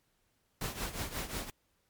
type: noise with tremolo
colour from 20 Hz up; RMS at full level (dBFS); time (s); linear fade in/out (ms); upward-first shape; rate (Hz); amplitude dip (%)
pink; -35; 0.61-1.5; 2; triangle; 5.6; 80
effects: pink hiss -75 dBFS RMS until 1.89 s + MP3 96 kbps